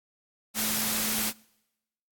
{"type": "tone in noise", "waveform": "sine", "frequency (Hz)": 217.2, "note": "A3", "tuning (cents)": -22, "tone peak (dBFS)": -35, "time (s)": [0.54, 1.33], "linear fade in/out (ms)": 50, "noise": "white", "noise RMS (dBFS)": -28, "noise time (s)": [0.54, 1.33], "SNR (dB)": -10, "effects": ["noise-tail reverb RT60 0.9 s tail -25 dB re dry", "AAC 64 kbps"]}